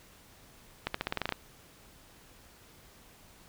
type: accelerating click train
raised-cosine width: 0.3 ms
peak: -14 dBFS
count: 10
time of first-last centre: 0.87-1.323 s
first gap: 74 ms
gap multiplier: 0.9
effects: pink hiss -57 dBFS RMS until 3.48 s